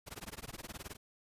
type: noise with tremolo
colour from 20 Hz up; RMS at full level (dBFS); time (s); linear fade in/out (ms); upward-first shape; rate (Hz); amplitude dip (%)
pink; -43; 0.06-0.97; 20; sine; 19; 100
effects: resampled to 32000 Hz